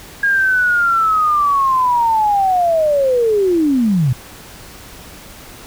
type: linear sweep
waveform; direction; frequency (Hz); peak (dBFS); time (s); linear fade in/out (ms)
sine; down; 1633 to 116.54; -11; 0.23-4.13; 5
effects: pink hiss -37 dBFS RMS until 5.66 s